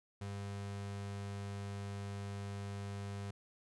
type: tone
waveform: 35% pulse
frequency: 100 Hz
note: G2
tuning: 35 cents sharp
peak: -39 dBFS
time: 0.21-3.31 s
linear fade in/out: 5 ms
effects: resampled to 24000 Hz